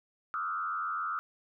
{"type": "tone with frequency modulation", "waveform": "sine", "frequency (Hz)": 1300, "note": "E6", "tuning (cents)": -24, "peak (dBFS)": -31, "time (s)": [0.34, 1.19], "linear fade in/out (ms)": 0, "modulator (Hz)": 87.3, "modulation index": 1.3, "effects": []}